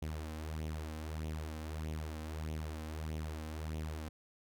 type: tone with flanger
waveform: sawtooth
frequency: 78 Hz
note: D#2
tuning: 5 cents sharp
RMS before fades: -41 dBFS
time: 0.02-4.09 s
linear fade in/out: 5 ms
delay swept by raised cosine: 0.31 to 3.91 ms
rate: 1.6 Hz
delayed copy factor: +0.6
effects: none